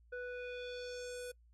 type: tone with low-pass filter sweep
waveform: square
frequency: 493.6 Hz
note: B4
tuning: 1 cent flat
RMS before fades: -44 dBFS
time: 0.12-1.32 s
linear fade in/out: 10 ms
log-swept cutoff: 1400 to 11000 Hz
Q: 2.4
effects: noise-tail reverb RT60 0.1 s tail -24 dB re dry + added 58 Hz sine -62 dBFS peak until 1.53 s